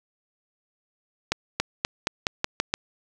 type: accelerating click train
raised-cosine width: 0.2 ms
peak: -5 dBFS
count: 8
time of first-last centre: 1.32-2.74 s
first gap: 280 ms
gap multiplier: 0.89
effects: 7-bit